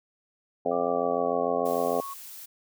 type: harmonic tone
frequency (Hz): 86.7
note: F2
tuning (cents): -12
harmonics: 2 / 3 / 4 / 5 / 6 / 7 / 8 / 9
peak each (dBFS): -42 / -34 / -40 / -30 / -30 / -31 / -30 / -34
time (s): 0.65-2.01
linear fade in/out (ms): 10
type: tone with pitch glide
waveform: sine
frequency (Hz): 1174.7 to 1102.4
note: D6 to C#6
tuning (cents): 0 to -10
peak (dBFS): -35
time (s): 0.71-2.14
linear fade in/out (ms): 10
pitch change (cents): -110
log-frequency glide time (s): 0.84-1.45
type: noise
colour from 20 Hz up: blue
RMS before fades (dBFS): -43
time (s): 1.65-2.46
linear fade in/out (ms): 10
effects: none